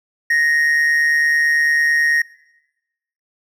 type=tone with amplitude modulation; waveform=triangle; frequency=1864.7 Hz; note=A#6; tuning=in tune; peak=-9 dBFS; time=0.3-2.22 s; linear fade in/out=5 ms; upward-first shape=sine; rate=149 Hz; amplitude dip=50%; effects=noise-tail reverb RT60 1.0 s tail -21 dB re dry